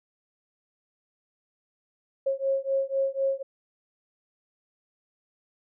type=beating tone pair; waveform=sine; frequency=540 / 544 Hz; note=C#5 / C#5; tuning=-45 / -33 cents; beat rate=4 Hz; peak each=-27 dBFS; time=2.26-3.43 s; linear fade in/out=10 ms; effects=none